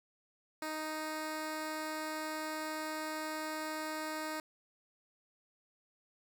10% pulse tone, 311 Hz, D#4, 1 cent flat, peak -29 dBFS, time 0.62-4.4 s, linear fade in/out 2 ms, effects none

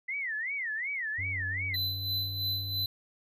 sine tone with vibrato, 1975.5 Hz, B6, in tune, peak -31 dBFS, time 0.08-1.76 s, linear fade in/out 10 ms, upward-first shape sine, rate 2.7 Hz, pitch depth 250 cents each way
triangle tone with pitch glide, 93 to 97.01 Hz, F#2 to G2, +9 to -18 cents, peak -34 dBFS, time 1.18-2.86 s, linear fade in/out 10 ms, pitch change +73 cents, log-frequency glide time 1.61-2.17 s
square tone with tremolo, 4021 Hz, B7, 30 cents sharp, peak -29 dBFS, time 1.74-2.86 s, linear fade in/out 2 ms, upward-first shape sine, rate 3 Hz, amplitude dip 60%
effects none

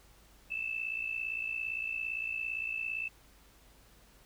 sine tone with amplitude modulation, 2637 Hz, E7, in tune, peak -30 dBFS, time 0.5-3.09 s, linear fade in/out 20 ms, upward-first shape sine, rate 57.6 Hz, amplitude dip 75%, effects added 50 Hz sine -62 dBFS peak until 4.25 s + pink hiss -62 dBFS RMS until 4.25 s

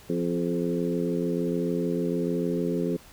harmonic tone with a mistuned harmonic, 86.7 Hz, F2, 12 cents flat, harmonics 2 / 3 / 4 / 5 / 6, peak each -29 / -30 / -31 / -30 / -36 dBFS, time 0.09-2.97 s, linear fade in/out 10 ms, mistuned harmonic 5, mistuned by -22 cents, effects pink hiss -51 dBFS RMS until 3.12 s

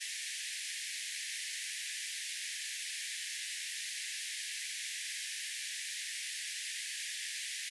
pink band-pass noise, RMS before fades -41 dBFS, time 0-7.7 s, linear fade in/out 20 ms, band 1700 to 11000 Hz, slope 96 dB/octave, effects none

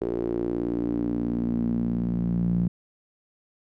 sawtooth tone with band-pass filter sweep, 58.5 Hz, A#1, 7 cents sharp, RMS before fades -26 dBFS, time 0.01-2.68 s, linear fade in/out 5 ms, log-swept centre 390 to 170 Hz, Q 5, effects none

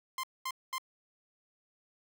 sawtooth tone bursts, 1046.5 Hz, C6, in tune, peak -30 dBFS, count 3, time 0.18-0.782 s, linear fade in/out 2 ms, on 54 ms, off 220 ms, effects none

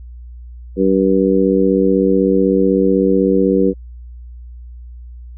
harmonic tone, 96 Hz, G2, 36 cents flat, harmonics 2 / 3 / 4 / 5, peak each -16 / -16 / -16 / -16 dBFS, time 0.76-3.74 s, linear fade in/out 50 ms, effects added 60 Hz sine -31 dBFS peak until 5.37 s

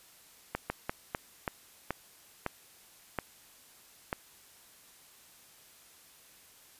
slowing click train, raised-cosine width 0.5 ms, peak -16 dBFS, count 9, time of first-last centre 0.55-4.129 s, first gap 150 ms, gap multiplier 1.3, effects white hiss -58 dBFS RMS until 6.79 s + resampled to 32000 Hz

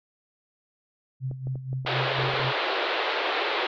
sine tone with tremolo, 130.81 Hz, C3, in tune, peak -26 dBFS, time 1.2-2.53 s, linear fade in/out 50 ms, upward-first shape sine, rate 4.1 Hz, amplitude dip 70%
clicks, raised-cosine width 2 ms, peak -27 dBFS, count 11, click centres 1.313 / 1.471 / 1.556 / 1.73 / 1.85 / 2.188 / 2.237 / 2.292 / 2.34 / 2.398 / 2.447 s
pink band-pass noise, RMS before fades -27 dBFS, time 1.86-3.67 s, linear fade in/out 5 ms, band 360 to 4100 Hz, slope 48 dB/octave
effects none

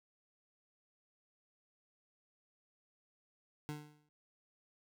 25% pulse tone with exponential decay, 149.6 Hz, D3, 32 cents sharp, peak -34 dBFS, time 3.69-4.09 s, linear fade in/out 0 ms, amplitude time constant 85 ms, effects none

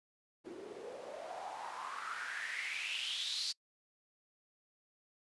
white noise with band-pass filter sweep, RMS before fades -42 dBFS, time 0.44-3.53 s, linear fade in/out 20 ms, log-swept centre 320 to 4600 Hz, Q 5.9, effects noise-tail reverb RT60 0.1 s tail -26 dB re dry + resampled to 24000 Hz

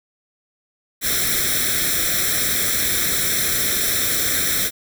white noise with comb filter, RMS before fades -20 dBFS, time 1.01-4.71 s, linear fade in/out 50 ms, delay 0.53 ms, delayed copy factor +0.9, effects none

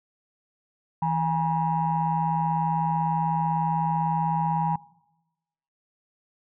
sine tone cluster, 162.9 / 823 / 959 Hz, E3 / G#5 / A#5, -20 / -16 / +49 cents, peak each -26 dBFS, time 1.02-4.76 s, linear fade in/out 5 ms, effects noise-tail reverb RT60 1.0 s tail -21 dB re dry + tanh soft clip ceiling -14 dBFS

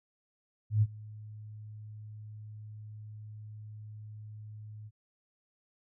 sine tone with ADSR envelope, 106.8 Hz, G#2, 49 cents sharp, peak -20 dBFS, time 0.7-4.91 s, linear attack 120 ms, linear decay 44 ms, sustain -23 dB, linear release 43 ms, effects none

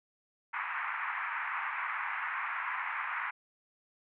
pink band-pass noise, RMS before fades -36 dBFS, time 0.53-3.31 s, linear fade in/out 10 ms, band 920 to 2300 Hz, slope 48 dB/octave, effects none

